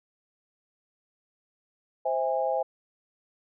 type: chord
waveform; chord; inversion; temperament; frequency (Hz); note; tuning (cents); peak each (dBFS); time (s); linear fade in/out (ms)
sine; C augmented; none; just; 523.3 / 654.1 / 817.6; C5 / E5 / G#5; 0 / -14 / -27; -28 / -29 / -29; 2.05-2.63; 10
effects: none